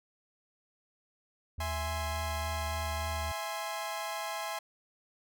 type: tone with vibrato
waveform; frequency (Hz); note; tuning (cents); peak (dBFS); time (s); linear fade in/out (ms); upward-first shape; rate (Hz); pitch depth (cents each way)
triangle; 77.78; D#2; 0; -33; 1.58-3.32; 5; sine; 3.5; 37
type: chord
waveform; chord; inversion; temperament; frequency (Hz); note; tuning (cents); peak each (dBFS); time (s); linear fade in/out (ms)
sawtooth; E augmented; none; equal; 659.3 / 830.6 / 1046.5; E5 / G#5 / B#5; 0 / 0 / 0; -36 / -35 / -36; 1.6-4.59; 5
effects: none